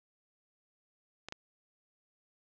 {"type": "clicks", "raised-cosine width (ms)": 0.2, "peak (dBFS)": [-24, -22], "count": 2, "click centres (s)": [1.286, 1.324], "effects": ["low-pass 7000 Hz 12 dB/octave"]}